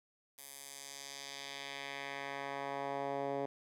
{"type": "tone with band-pass filter sweep", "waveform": "10% pulse", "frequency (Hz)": 139.3, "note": "C#3", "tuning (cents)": 9, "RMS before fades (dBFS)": -42, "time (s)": [0.38, 3.46], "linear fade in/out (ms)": 2, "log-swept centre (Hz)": [12000, 500], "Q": 1.1, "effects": []}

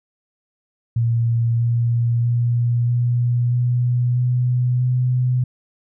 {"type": "tone with pitch steps", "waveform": "sine", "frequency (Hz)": [116.54, 118.03, 119.54, 121.07, 122.62, 124.19, 125.77], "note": ["A#2", "A#2", "A#2", "B2", "B2", "B2", "B2"], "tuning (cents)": [0, 22, 44, -34, -12, 10, 32], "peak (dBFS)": -15, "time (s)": [0.96, 5.44], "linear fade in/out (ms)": 5, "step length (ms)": 640, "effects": []}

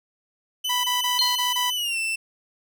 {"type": "tone with pitch glide", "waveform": "40% pulse", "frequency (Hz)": [3016, 2671], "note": ["F#7", "E7"], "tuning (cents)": [32, 22], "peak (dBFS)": -23, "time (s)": [0.64, 2.16], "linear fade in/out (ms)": 10, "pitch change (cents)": -210, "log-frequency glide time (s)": [1.74, 1.98]}
{"type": "tone bursts", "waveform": "sawtooth", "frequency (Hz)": 986, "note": "B5", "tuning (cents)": -3, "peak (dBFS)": -20, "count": 6, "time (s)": [0.69, 1.705], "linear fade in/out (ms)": 10, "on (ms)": 150, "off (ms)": 23}
{"type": "tone with exponential decay", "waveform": "sine", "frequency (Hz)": 4186, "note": "C8", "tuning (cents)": 0, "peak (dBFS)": -16, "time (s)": [1.19, 1.6], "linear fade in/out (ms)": 0, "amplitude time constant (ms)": 89}
{"effects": []}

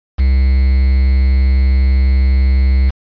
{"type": "tone with quantisation", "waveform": "triangle", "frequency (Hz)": 66, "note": "C2", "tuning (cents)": 16, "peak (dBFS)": -6, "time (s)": [0.18, 2.91], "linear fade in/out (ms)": 20, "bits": 5, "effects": ["resampled to 11025 Hz"]}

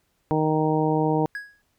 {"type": "harmonic tone", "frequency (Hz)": 155.56, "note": "D#3", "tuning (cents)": 0, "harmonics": [1, 2, 3, 4, 5, 6], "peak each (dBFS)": [-25, -24, -25, -31, -28, -29], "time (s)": [0.31, 1.26], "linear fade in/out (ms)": 0}
{"type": "tone with exponential decay", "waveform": "triangle", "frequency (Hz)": 1661.2, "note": "G#6", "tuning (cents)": 0, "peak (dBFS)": -25, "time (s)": [1.35, 1.62], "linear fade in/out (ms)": 1, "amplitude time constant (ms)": 57}
{"effects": ["pink hiss -70 dBFS RMS until 1.78 s"]}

